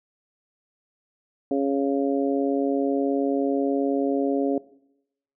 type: harmonic tone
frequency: 138.59 Hz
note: C#3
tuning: in tune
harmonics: 2 / 3 / 4 / 5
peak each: -23 / -26 / -28 / -32 dBFS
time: 1.51-4.58 s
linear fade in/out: 2 ms
effects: noise-tail reverb RT60 0.8 s tail -20 dB re dry